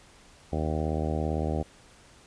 harmonic tone, 77.78 Hz, D#2, in tune, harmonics 1 / 2 / 3 / 4 / 5 / 6 / 7 / 8 / 9 / 10, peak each -30 / -33 / -35 / -36 / -37 / -38 / -38 / -39 / -40 / -40 dBFS, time 0.52-1.63 s, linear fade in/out 10 ms, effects pink hiss -55 dBFS RMS until 2.26 s + resampled to 22050 Hz

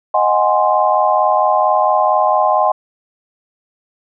sine chord, Ab dominant seventh, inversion second, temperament equal with one note detuned, 622.3 / 740 / 824.4 / 1046.5 Hz, Eb5 / Gb5 / Ab5 / C6, 0 / 0 / -13 / 0 cents, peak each -16 dBFS, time 0.14-2.72 s, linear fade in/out 5 ms, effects none

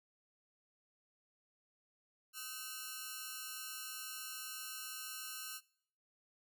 5% pulse ring-modulated tone, 1396.9 Hz, F6, in tune, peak -29 dBFS, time 2.33-5.61 s, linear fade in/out 50 ms, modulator 129 Hz, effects noise-tail reverb RT60 0.7 s tail -24 dB re dry

